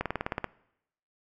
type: slowing click train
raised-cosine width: 0.5 ms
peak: -14 dBFS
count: 9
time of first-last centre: 0.01-0.443 s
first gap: 47 ms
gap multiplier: 1.04
effects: noise-tail reverb RT60 0.8 s tail -21 dB re dry